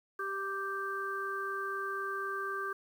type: harmonic tone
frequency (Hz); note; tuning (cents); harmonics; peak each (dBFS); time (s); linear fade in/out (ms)
392; G4; 0; 1 / 3 / 4; -40 / -37 / -38; 0.19-2.73; 5
effects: 10-bit